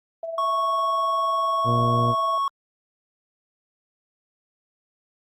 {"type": "tone with tremolo", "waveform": "sine", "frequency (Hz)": 659.3, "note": "E5", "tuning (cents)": 0, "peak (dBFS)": -26, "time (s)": [0.23, 2.38], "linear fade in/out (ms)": 2, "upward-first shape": "sine", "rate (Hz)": 20, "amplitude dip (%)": 50}
{"type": "tone", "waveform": "triangle", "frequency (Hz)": 1106, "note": "C#6", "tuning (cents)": -4, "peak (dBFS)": -19, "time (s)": [0.38, 2.48], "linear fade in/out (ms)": 2}
{"type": "harmonic tone", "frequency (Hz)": 119.1, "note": "A#2", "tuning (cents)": 38, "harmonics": [1, 2, 3, 4, 5, 6], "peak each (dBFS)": [-22, -28, -34, -31, -37, -43], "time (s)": [1.64, 2.15], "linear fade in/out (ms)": 50}
{"effects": ["Opus 32 kbps"]}